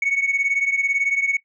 sine beating tone pair, 2217 / 2235 Hz, C#7 / C#7, 0 / +14 cents, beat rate 18 Hz, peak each -18 / -21 dBFS, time 0.02-1.37 s, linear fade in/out 5 ms, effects noise-tail reverb RT60 0.1 s tail -19 dB re dry + tanh soft clip ceiling -14 dBFS

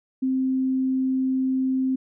sine tone, 261.6 Hz, C4, in tune, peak -20 dBFS, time 0.22-1.96 s, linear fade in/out 10 ms, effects none

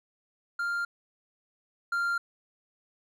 triangle tone pair in turn, 1396.9 / 1391.7 Hz, F6 / F6, 0 / -6 cents, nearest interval unison, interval 6 cents, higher first, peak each -26 / -24 dBFS, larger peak second, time 0.59-0.85 / 1.92-2.18 s, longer neither, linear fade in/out 5 ms, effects none

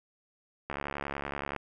click train, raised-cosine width 0.5 ms, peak -19 dBFS, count 62, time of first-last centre 0.7-1.563 s, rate 70.7 Hz, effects none

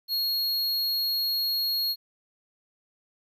square tone, 4300 Hz, C8, 47 cents sharp, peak -25 dBFS, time 0.08-1.96 s, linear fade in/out 50 ms, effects 11-bit

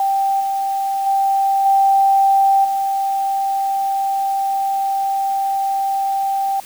sine tone with level steps, 784 Hz, G5, in tune, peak -14 / -17 / -13 / -10 / -16 dBFS, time 0-6.6 s, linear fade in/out 2 ms, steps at 0.4 / 1.06 / 1.65 / 2.64 s, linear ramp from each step 10 ms, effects white hiss -39 dBFS RMS until 6.65 s

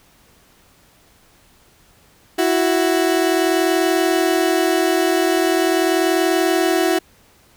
30% pulse tone pair together, 330 / 370.4 Hz, E4 / F#4, +2 / +2 cents, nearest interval major second, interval 200 cents, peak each -15 dBFS, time 2.38-6.99 s, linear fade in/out 10 ms, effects pink hiss -53 dBFS RMS until 7.56 s

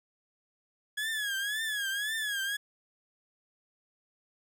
30% pulse tone with vibrato, 1677 Hz, G#6, 16 cents sharp, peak -28 dBFS, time 0.97-2.57 s, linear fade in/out 10 ms, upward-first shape triangle, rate 1.9 Hz, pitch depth 130 cents each way, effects none

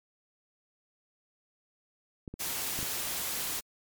clicks, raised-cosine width 3 ms, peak -27 dBFS, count 4, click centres 2.278 / 2.34 / 2.79 / 2.829 s
white noise, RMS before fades -34 dBFS, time 2.39-3.61 s, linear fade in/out 20 ms
effects MP3 96 kbps

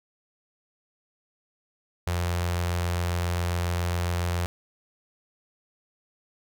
sawtooth tone with notch filter, 87.31 Hz, F2, in tune, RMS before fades -27 dBFS, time 2.07-4.46 s, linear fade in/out 0 ms, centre 250 Hz, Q 0.88, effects none

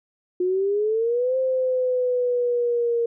sine exponential two-way sweep, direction up then down, 357.1 to 523.3 to 466.2 Hz, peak -19 dBFS, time 0.4-3.06 s, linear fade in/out 5 ms, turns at 1.37 s, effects none

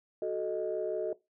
sine chord, D# diminished, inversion first, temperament equal with one note detuned, 370 / 435.7 / 622.3 Hz, F#4 / A4 / D#5, 0 / -17 / 0 cents, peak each -34 dBFS, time 0.22-1.13 s, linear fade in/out 2 ms, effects noise-tail reverb RT60 0.2 s tail -19 dB re dry + tanh soft clip ceiling -22 dBFS

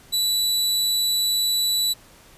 sawtooth tone, 3951 Hz, B7, in tune, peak -16 dBFS, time 0.12-1.94 s, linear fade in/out 20 ms, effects pink hiss -50 dBFS RMS until 2.37 s + resampled to 32000 Hz

